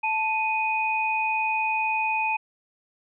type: tone pair together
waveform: sine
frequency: 880 / 2489 Hz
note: A5 / D#7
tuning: 0 / 0 cents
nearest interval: octave + tritone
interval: 1800 cents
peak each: -25 dBFS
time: 0.03-2.37 s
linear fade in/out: 10 ms
effects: none